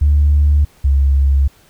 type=tone pair in turn; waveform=sine; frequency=73 / 68.9 Hz; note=D2 / C#2; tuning=-10 / -10 cents; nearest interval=minor second; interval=100 cents; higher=first; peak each=-7 / -8 dBFS; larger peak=first; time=0.01-0.65 / 0.84-1.48 s; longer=neither; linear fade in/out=10 ms; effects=tanh soft clip ceiling -4 dBFS + pink hiss -50 dBFS RMS until 1.69 s